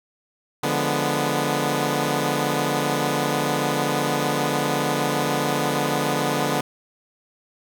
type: chord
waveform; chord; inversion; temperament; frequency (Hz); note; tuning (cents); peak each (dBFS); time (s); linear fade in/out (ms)
10% pulse; D diminished seventh; none; equal; 146.83 / 174.61 / 207.7 / 246.9; D3 / F3 / Ab3 / Cb4; 0 / 0 / 0 / 0; -16 / -21 / -21 / -17; 0.63-6.61; 5
effects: none